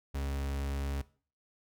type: tone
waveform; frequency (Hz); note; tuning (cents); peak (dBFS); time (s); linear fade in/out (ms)
40% pulse; 69.3; C#2; 0; -32; 0.14-1.02; 10
effects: noise-tail reverb RT60 0.4 s tail -18 dB re dry